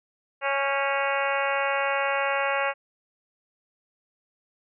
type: harmonic tone with a mistuned harmonic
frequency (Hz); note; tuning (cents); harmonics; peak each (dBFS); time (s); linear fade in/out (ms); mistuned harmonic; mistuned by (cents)
277.2; C#4; 0; 2 / 3 / 4 / 5 / 6 / 7 / 8 / 9 / 10; -28 / -30 / -31 / -32 / -33 / -33 / -34 / -35 / -35; 0.41-2.74; 50; 6; -34
effects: none

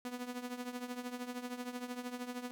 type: tone with tremolo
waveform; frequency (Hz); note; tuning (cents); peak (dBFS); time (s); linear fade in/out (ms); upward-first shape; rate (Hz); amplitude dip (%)
sawtooth; 246.9; B3; 0; -33; 0.05-2.51; 0; triangle; 13; 80
effects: none

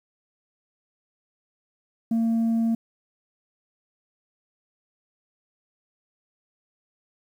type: tone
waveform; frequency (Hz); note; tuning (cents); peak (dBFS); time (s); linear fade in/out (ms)
sine; 228; A#3; -38; -17; 2.11-2.75; 5
effects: tanh soft clip ceiling -19 dBFS + 9-bit

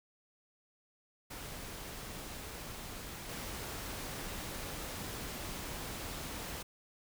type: noise with level steps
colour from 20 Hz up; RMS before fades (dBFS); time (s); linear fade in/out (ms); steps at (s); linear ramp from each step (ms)
pink; -45 / -42; 1.3-6.63; 10; 3.29; 2
effects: none

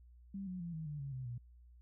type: tone with pitch steps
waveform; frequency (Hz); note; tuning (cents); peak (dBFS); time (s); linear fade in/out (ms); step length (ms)
sine; 196 / 182.87 / 170.63 / 159.2 / 148.54 / 138.59 / 129.31 / 120.65; G3 / F#3 / F3 / D#3 / D3 / C#3 / C3 / B2; 0 / -20 / -40 / +40 / +20 / 0 / -20 / -40; -40; 0.34-1.38; 5; 130
effects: added 60 Hz sine -57 dBFS peak until 1.81 s

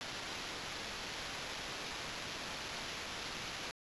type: noise with sample-and-hold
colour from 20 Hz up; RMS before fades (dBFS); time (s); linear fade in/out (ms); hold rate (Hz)
violet; -43; 0.01-3.71; 0; 8820
effects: resampled to 24000 Hz

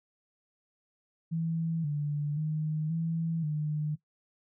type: tone with pitch steps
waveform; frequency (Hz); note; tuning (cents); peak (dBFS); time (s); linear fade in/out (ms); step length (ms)
sine; 164 / 147 / 154.6 / 164.3 / 151.3; E3 / D3 / D#3 / E3 / D#3; -9 / +2 / -11 / -5 / -48; -28; 1.31-3.96; 20; 530
effects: noise-tail reverb RT60 0.1 s tail -18 dB re dry

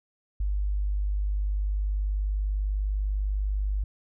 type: tone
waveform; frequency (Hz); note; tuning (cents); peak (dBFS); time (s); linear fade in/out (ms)
sine; 50.1; G1; +38; -24; 0.4-3.84; 5
effects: none

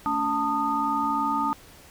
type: tone cluster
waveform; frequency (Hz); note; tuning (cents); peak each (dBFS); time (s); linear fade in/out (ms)
sine; 220.9 / 284 / 892 / 1235; A3 / C#4 / A5 / D#6; +7 / +42 / +23 / -13; -35 / -30 / -26 / -26; 0.06-1.53; 0
effects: pink hiss -50 dBFS RMS until 1.9 s

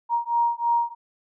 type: beating tone pair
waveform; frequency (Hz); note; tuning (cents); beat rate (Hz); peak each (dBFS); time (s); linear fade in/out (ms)
sine; 939 / 942.1; A#5 / A#5; +12 / +18; 3.1; -23; 0.09-0.95; 50
effects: none

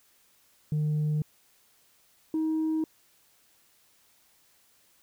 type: tone pair in turn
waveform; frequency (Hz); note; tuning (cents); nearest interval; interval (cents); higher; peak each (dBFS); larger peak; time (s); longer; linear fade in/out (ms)
sine; 151.6 / 316.1; D#3 / D#4; -45 / +27; octave + minor second; 1272; second; -22 / -23; first; 0.72-1.22 / 2.34-2.84; neither; 2
effects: tanh soft clip ceiling -23 dBFS + white hiss -64 dBFS RMS until 5.02 s

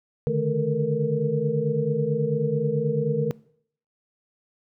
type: tone cluster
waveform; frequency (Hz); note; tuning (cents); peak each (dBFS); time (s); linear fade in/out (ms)
sine; 143.2 / 152.4 / 217.2 / 447.4 / 471.7; D3 / D#3 / A3 / A4 / A#4; -43 / -36 / -22 / +29 / +20; -29 / -26 / -30 / -29 / -25; 0.27-3.31; 0
effects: noise-tail reverb RT60 0.6 s tail -22 dB re dry

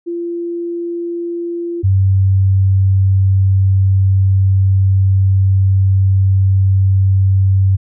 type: tone pair in turn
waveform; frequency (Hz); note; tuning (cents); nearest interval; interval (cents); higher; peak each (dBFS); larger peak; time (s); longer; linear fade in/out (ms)
sine; 342.9 / 96.22; F4 / G2; -32 / -32; octave + minor seventh; 2200; first; -18 / -8; second; 0.06-1.83 / 1.83-7.77; second; 20
effects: none

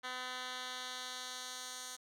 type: tone with band-pass filter sweep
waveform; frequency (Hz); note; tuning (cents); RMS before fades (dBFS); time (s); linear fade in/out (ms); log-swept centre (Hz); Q
10% pulse; 253.1; B3; +43; -44; 0.03-1.97; 20; 2500 to 6700; 1.1
effects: none

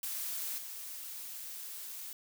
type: noise with level steps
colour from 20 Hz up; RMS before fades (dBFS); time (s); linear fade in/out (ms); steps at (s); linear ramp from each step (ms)
blue; -38 / -44; 0.03-2.13; 2; 0.58; 2
effects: none

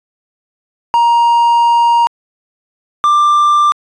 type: tone pair in turn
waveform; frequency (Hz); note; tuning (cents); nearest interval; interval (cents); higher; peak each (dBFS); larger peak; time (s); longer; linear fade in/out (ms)
triangle; 940 / 1184.3; A#5 / D6; +14 / +14; major third; 400; second; -5; neither; 0.94-2.07 / 3.04-3.72; first; 0
effects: resampled to 22050 Hz

